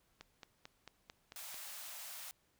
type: click train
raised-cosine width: 0.2 ms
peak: -32 dBFS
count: 7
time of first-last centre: 0.21-1.543 s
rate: 4.5 Hz
type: high-pass noise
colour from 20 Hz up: white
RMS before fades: -48 dBFS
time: 1.36-2.31 s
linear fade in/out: 0 ms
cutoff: 570 Hz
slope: 96 dB/octave
effects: pink hiss -75 dBFS RMS until 2.59 s